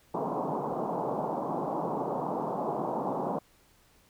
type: band-pass noise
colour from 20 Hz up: white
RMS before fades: -32 dBFS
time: 0.14-3.39 s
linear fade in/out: 5 ms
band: 140 to 1000 Hz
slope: 48 dB/octave
effects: pink hiss -63 dBFS RMS until 4.09 s